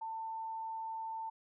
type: tone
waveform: sine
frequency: 894 Hz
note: A5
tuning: 27 cents sharp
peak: -38 dBFS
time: 0.01-1.3 s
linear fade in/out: 10 ms
effects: none